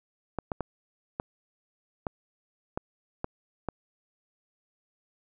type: clicks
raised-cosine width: 1 ms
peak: -16 dBFS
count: 8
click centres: 0.387 / 0.518 / 0.607 / 1.199 / 2.068 / 2.775 / 3.244 / 3.687 s
effects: none